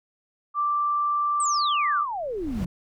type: tone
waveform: sine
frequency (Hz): 1174.7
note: D6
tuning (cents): 0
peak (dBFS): -21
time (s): 0.54-2.06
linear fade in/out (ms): 50
type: exponential sweep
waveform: sine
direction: down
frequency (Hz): 8630 to 164.81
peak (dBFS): -27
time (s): 1.4-2.66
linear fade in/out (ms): 2
type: noise with exponential growth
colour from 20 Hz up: brown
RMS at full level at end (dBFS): -27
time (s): 2.05-2.65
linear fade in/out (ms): 5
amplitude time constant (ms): 130
effects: none